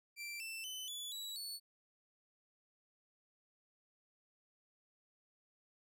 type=tone with pitch steps; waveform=sawtooth; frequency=2349 / 2667 / 3029 / 3439 / 3905 / 4434 Hz; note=D7 / E7 / F#7 / A7 / B7 / C#8; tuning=0 / +20 / +40 / -40 / -20 / 0 cents; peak=-40 dBFS; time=0.16-1.6 s; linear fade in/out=50 ms; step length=240 ms; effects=none